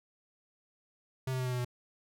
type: tone with pitch steps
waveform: square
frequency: 130.81 / 129.23 / 127.67 / 126.14 / 124.61 / 123.11 Hz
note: C3 / C3 / C3 / B2 / B2 / B2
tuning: 0 / -21 / -42 / +37 / +16 / -5 cents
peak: -32 dBFS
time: 1.27-1.648 s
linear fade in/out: 5 ms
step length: 63 ms
effects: none